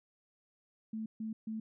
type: tone bursts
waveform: sine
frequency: 220 Hz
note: A3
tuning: in tune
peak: -36 dBFS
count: 3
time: 0.93-1.6 s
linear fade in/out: 5 ms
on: 130 ms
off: 140 ms
effects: none